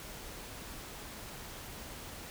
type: silence
effects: pink hiss -46 dBFS RMS until 2.3 s